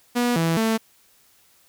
sawtooth tone with pitch steps, 242.4 / 164.9 / 223.1 Hz, B3 / E3 / A3, -32 / +1 / +24 cents, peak -15 dBFS, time 0.15-0.78 s, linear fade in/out 20 ms, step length 210 ms, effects white hiss -58 dBFS RMS until 1.68 s

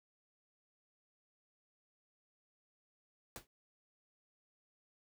pink noise with exponential decay, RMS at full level -43 dBFS, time 3.36-3.47 s, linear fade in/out 0 ms, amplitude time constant 23 ms, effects none

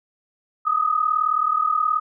sine tone pair together, 1226 / 1264.8 Hz, D#6 / D#6, -26 / +28 cents, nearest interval minor second, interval 54 cents, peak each -21 / -20 dBFS, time 0.65-2 s, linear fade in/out 20 ms, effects none

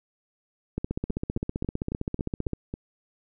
two click trains, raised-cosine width 3 ms, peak -19 / -15 dBFS, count 7 / 28, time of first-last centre 1.1-2.739 / 0.78-2.533 s, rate 3.66 / 15.4 Hz, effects none

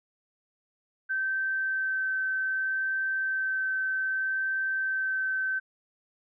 sine tone with vibrato, 1546 Hz, G6, 24 cents flat, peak -26 dBFS, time 1.09-5.6 s, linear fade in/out 20 ms, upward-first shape sine, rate 0.64 Hz, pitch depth 8 cents each way, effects none

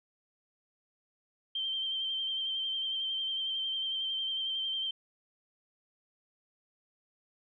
sine tone with vibrato, 3136 Hz, G7, in tune, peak -31 dBFS, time 1.55-4.91 s, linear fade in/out 5 ms, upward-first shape sine, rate 11 Hz, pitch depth 26 cents each way, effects none

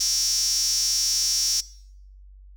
sawtooth tone with high-pass filter, 261.6 Hz, C4, in tune, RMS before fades -23 dBFS, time 0-1.61 s, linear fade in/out 10 ms, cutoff 5600 Hz, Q 9.6, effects noise-tail reverb RT60 0.7 s tail -21 dB re dry + added 48 Hz sine -44 dBFS peak until 2.56 s

